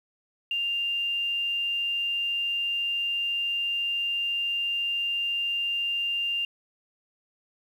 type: tone with quantisation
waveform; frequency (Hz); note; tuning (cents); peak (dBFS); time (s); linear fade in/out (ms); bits
sine; 2794; F7; 0; -25; 0.51-6.45; 2; 9
effects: none